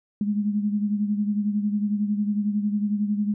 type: beating tone pair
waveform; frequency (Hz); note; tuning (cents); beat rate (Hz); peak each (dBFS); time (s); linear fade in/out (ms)
sine; 205.8 / 216.8; G#3 / A3; -16 / -25; 11; -22 / -29; 0.21-3.34; 2
effects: none